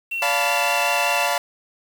sine tone with vibrato, 2700 Hz, E7, 41 cents sharp, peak -23 dBFS, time 0.11-1.27 s, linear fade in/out 10 ms, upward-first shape sine, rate 5.3 Hz, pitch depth 18 cents each way
sawtooth chord, B half-diminished seventh, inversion first, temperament equal with one note detuned, 573.9 / 698.5 / 880 / 987.8 Hz, D5 / F5 / A5 / B5, -40 / 0 / 0 / 0 cents, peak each -22 / -20 / -22 / -22 dBFS, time 0.22-1.38 s, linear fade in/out 2 ms
effects 7-bit

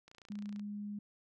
click train, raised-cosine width 0.2 ms, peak -38 dBFS, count 16, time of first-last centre 0.08-0.595 s, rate 29.1 Hz
sine tone, 206.1 Hz, G#3, 13 cents flat, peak -39 dBFS, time 0.3-0.99 s, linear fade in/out 5 ms
effects none

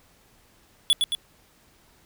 square tone with echo, 3418 Hz, G#7, 49 cents sharp, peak -16 dBFS, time 0.9-0.93 s, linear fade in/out 0 ms, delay 110 ms, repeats 2, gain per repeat -4 dB, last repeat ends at 1.15 s, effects pink hiss -59 dBFS RMS until 2.05 s

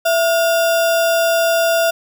sine tone with sample-and-hold, 666 Hz, E5, 18 cents sharp, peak -12 dBFS, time 0.05-1.91 s, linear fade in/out 10 ms, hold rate 2100 Hz, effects none

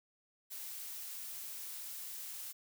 blue noise, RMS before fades -45 dBFS, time 0.5-2.53 s, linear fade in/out 20 ms, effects none

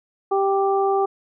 harmonic tone, 392 Hz, G4, in tune, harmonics 1 / 2 / 3, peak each -19 / -21 / -27 dBFS, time 0.31-1.06 s, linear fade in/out 10 ms, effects none

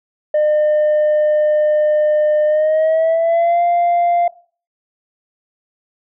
sine tone with pitch glide, 605 to 695 Hz, D#5 to F5, -49 to -9 cents, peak -9 dBFS, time 0.34-4.28 s, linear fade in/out 5 ms, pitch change +240 cents, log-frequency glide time 2.46-3.62 s, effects noise-tail reverb RT60 0.4 s tail -20 dB re dry + tanh soft clip ceiling -10 dBFS

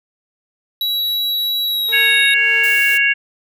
square tone with pitch glide, 3899 to 3744 Hz, B7 to A#7, -23 to +7 cents, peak -17 dBFS, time 0.81-2.34 s, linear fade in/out 2 ms, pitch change -70 cents, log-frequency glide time 1.66-2.13 s
sawtooth tone with tremolo, 453 Hz, A#4, 50 cents flat, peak -25 dBFS, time 1.88-2.96 s, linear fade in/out 10 ms, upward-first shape triangle, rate 1.8 Hz, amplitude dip 95%
harmonic tone, 554 Hz, C#5, 1 cent flat, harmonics 3 / 4 / 5, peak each -16 / -16 / -16 dBFS, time 1.92-3.14 s, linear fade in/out 20 ms
blue noise, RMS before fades -28 dBFS, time 2.63-2.98 s, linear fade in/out 10 ms
effects none

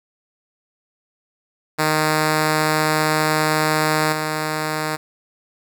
5% pulse tone with level steps, 154.9 Hz, D#3, 7 cents flat, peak -5 / -10 dBFS, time 1.78-4.97 s, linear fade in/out 20 ms, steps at 4.12 s, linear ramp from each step 10 ms, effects none

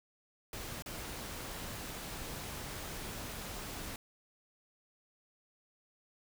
pink noise with dropouts, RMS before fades -43 dBFS, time 0.53-3.96 s, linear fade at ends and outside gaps 2 ms, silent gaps 0.823-0.86 s, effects none

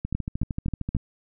two click trains, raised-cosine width 5 ms, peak -13 / -16 dBFS, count 4 / 13, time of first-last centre 0.15-0.95 / 0.05-0.966 s, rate 3.75 / 13.1 Hz, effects none

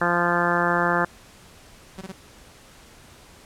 harmonic tone, 173.7 Hz, F3, 9 cents flat, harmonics 1 / 2 / 3 / 4 / 5 / 6 / 7 / 8 / 9 / 10, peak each -28 / -28 / -28 / -28 / -28 / -28 / -28 / -28 / -28 / -28 dBFS, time 0.01-1.05 s, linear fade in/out 5 ms
sawtooth tone bursts, 190 Hz, F#3, 46 cents sharp, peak -29 dBFS, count 3, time 1.98-2.12 s, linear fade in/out 5 ms, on 32 ms, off 22 ms
effects pink hiss -49 dBFS RMS until 3.45 s + low-pass 11000 Hz 12 dB/octave

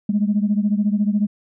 sine beating tone pair, 203.1 / 217.1 Hz, G#3 / A3, -38 / -23 cents, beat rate 14 Hz, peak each -17 / -20 dBFS, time 0.09-1.27 s, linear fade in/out 5 ms, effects tanh soft clip ceiling -9 dBFS

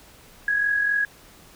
sine tone with amplitude modulation, 1661.2 Hz, G#6, in tune, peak -17 dBFS, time 0.48-1.05 s, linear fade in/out 2 ms, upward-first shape sine, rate 43.9 Hz, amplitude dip 50%, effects pink hiss -50 dBFS RMS until 1.55 s

